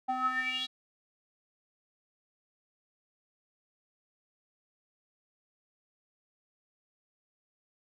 square tone with band-pass filter sweep, 256.5 Hz, C4, 34 cents flat, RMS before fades -32 dBFS, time 0.08-0.67 s, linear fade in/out 20 ms, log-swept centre 810 to 3800 Hz, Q 9.7, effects none

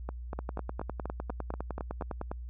two click trains, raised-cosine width 1 ms, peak -22 / -21 dBFS, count 9 / 20, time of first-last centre 0.09-2.022 / 0.39-2.315 s, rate 4.14 / 9.87 Hz, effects added 60 Hz sine -38 dBFS peak until 2.49 s

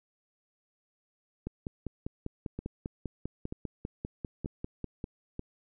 two click trains, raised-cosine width 3 ms, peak -23 / -22 dBFS, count 4 / 19, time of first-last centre 2.59-5.394 / 1.47-5.041 s, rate 1.07 / 5.04 Hz, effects none

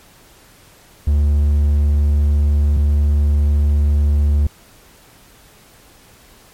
triangle tone pair in turn, 73 / 73 Hz, D2 / D2, -10 / -10 cents, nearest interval unison, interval 0 cents, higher neither, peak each -9 dBFS, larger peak neither, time 1.07-2.77 / 2.77-4.47 s, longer neither, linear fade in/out 5 ms, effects pink hiss -47 dBFS RMS until 6.53 s + MP3 64 kbps

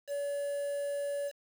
triangle tone with quantisation, 570 Hz, C#5, 48 cents sharp, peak -30 dBFS, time 0.07-1.32 s, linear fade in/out 50 ms, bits 8, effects none

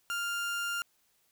30% pulse tone, 1400 Hz, F6, 4 cents sharp, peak -29 dBFS, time 0.1-0.82 s, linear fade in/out 0 ms, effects white hiss -71 dBFS RMS until 1.31 s

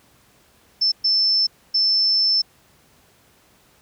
sine tone bursts at uneven times, 5300 Hz, E8, 9 cents sharp, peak -15 dBFS, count 3, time 0.81-0.92 / 1.04-1.47 / 1.74-2.42 s, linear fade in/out 10 ms, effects pink hiss -56 dBFS RMS until 3.81 s + high-pass 60 Hz 12 dB/octave

